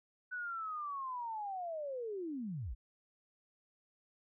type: linear sweep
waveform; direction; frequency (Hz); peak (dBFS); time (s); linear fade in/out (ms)
sine; down; 1500 to 38.89; -38; 0.31-2.75; 20
effects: none